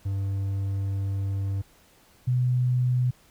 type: tone pair in turn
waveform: triangle / sine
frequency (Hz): 98 / 125.15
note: G2 / B2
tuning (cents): 0 / +23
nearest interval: major third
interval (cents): 423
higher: second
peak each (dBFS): -23 / -20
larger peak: second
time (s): 0.05-1.62 / 2.27-3.11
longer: first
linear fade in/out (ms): 10
effects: pink hiss -58 dBFS RMS until 3.3 s